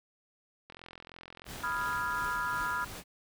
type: click train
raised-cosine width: 0.3 ms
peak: -31 dBFS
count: 56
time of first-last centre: 0.7-1.976 s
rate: 43.1 Hz
type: noise with tremolo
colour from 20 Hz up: pink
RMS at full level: -43 dBFS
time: 1.45-3.04 s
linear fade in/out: 50 ms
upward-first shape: triangle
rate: 2.8 Hz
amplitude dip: 35%
type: chord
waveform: sine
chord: F half-diminished seventh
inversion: second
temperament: equal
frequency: 987.8 / 1244.5 / 1396.9 / 1661.2 Hz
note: Cb6 / Eb6 / F6 / Ab6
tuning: 0 / 0 / 0 / 0 cents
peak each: -35 / -38 / -34 / -39 dBFS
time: 1.63-2.85 s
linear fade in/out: 10 ms
effects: none